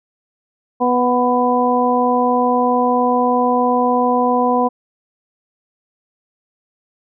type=harmonic tone with a mistuned harmonic; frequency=246.9 Hz; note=B3; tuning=in tune; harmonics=1 / 2 / 3 / 4; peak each=-18 / -18 / -18 / -18 dBFS; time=0.8-4.69 s; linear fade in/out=20 ms; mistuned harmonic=4; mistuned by=+15 cents; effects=none